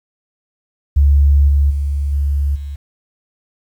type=tone with level steps; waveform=sine; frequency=71 Hz; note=C#2; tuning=42 cents sharp; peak=-7 / -9 / -15 / -13 / -23 dBFS; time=0.96-2.76 s; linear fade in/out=10 ms; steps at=1.48 / 1.7 / 2.12 / 2.55 s; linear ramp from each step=10 ms; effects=8-bit